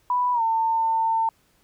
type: tone with pitch glide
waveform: sine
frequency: 987.8 to 900.6 Hz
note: B5 to A5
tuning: 0 to +40 cents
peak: -19 dBFS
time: 0.1-1.29 s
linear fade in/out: 2 ms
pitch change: -160 cents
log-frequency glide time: 0.33-0.42 s
effects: pink hiss -63 dBFS RMS until 1.63 s